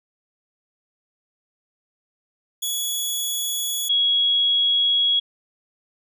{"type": "tone pair in turn", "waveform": ["15% pulse", "sine"], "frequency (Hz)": [3382, 3326], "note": ["G#7", "G#7"], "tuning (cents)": [31, 2], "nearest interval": "unison", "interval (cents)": 29, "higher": "first", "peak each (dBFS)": -16, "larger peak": "neither", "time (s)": [[2.62, 3.89], [3.89, 5.2]], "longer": "second", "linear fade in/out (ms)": 10, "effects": []}